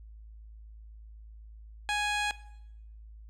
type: tone with low-pass filter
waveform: 15% pulse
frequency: 831 Hz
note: G#5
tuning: 1 cent sharp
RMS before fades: -30 dBFS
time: 1.89-2.31 s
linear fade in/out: 0 ms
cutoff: 6700 Hz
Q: 0.89
effects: noise-tail reverb RT60 0.8 s tail -18 dB re dry + added 54 Hz sine -46 dBFS peak until 3.29 s